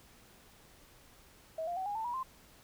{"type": "tone with pitch steps", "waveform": "sine", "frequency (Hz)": [643, 697.2, 755.9, 819.5, 888.6, 963.4, 1044.6], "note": ["E5", "F5", "F#5", "G#5", "A5", "B5", "C6"], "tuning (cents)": [-43, -3, 37, -23, 17, -43, -3], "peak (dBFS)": -34, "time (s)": [1.58, 2.231], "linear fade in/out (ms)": 5, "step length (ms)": 93, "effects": ["pink hiss -60 dBFS RMS until 2.63 s"]}